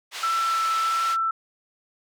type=band-pass noise; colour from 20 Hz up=white; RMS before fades=-34 dBFS; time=0.11-1.17 s; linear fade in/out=50 ms; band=890 to 4400 Hz; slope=12 dB/octave
type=tone with vibrato; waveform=sine; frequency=1332 Hz; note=E6; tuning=18 cents sharp; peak=-21 dBFS; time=0.23-1.31 s; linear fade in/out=5 ms; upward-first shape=sine; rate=1.5 Hz; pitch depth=9 cents each way
effects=none